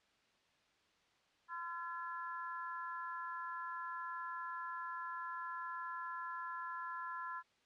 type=harmonic tone; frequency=340.6 Hz; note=F4; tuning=43 cents flat; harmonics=3 / 4 / 5; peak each=-44 / -46 / -48 dBFS; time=1.48-7.43 s; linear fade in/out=50 ms; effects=white hiss -73 dBFS RMS until 7.65 s + low-pass 4000 Hz 12 dB/octave